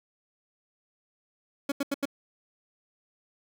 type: tone bursts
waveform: 30% pulse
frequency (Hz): 280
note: C#4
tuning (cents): +18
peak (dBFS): -23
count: 4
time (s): 1.69-2.055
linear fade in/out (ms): 5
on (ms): 29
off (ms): 83
effects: none